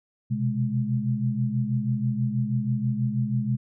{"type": "tone cluster", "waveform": "sine", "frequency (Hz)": [124.5, 130.7, 209.7], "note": ["B2", "C3", "G#3"], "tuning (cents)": [14, -1, 17], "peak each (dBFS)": -27, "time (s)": [0.3, 3.57], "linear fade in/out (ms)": 20, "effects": []}